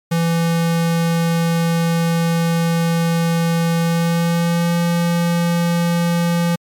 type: tone with pitch glide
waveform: square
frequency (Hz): 167.2 to 171.01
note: E3 to F3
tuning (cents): +25 to -36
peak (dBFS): -15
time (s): 0.11-6.56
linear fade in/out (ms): 10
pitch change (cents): +39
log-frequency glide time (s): 3.81-4.77
effects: MP3 96 kbps